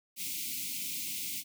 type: band-stop noise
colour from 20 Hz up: white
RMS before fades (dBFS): -37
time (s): 0.16-1.44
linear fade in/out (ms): 50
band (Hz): 320 to 2100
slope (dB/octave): 96
effects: high-pass 150 Hz 12 dB/octave